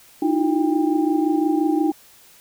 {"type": "tone cluster", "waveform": "sine", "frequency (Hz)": [304, 329.7, 364.9, 797], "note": ["D#4", "E4", "F#4", "G5"], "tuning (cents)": [-40, 0, -24, 28], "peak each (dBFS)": [-19, -21, -28, -27], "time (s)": [0.22, 1.92], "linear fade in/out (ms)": 5, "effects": ["white hiss -50 dBFS RMS until 2.4 s"]}